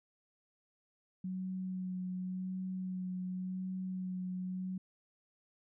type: tone with vibrato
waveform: sine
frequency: 185 Hz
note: F#3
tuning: in tune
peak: -36 dBFS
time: 1.24-4.78 s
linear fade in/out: 5 ms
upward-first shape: sine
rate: 0.9 Hz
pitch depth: 16 cents each way
effects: none